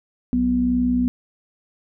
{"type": "harmonic tone", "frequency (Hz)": 61.74, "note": "B1", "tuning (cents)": 0, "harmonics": [1, 3, 4], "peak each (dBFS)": [-28, -28, -17], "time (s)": [0.33, 1.08], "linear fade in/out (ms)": 0, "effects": []}